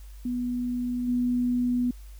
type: tone with level steps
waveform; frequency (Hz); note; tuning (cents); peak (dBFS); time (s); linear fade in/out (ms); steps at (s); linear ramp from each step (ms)
sine; 245.6; B3; -9; -26 / -22; 0.25-1.91; 5; 1.07; 20
effects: added 50 Hz sine -41 dBFS peak until 2.19 s + white hiss -58 dBFS RMS until 2.19 s